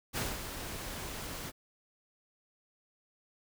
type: noise with ADSR envelope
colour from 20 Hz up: pink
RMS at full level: -33 dBFS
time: 0.13-1.52 s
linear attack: 40 ms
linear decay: 200 ms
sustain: -8 dB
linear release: 38 ms
effects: none